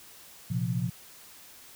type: chord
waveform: sine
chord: Bb suspended second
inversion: none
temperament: just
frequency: 116.54 / 131.11 / 174.81 Hz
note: Bb2 / C3 / F3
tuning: 0 / +4 / +2 cents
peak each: -31 dBFS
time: 0.5-0.9 s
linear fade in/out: 10 ms
effects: white hiss -51 dBFS RMS until 1.75 s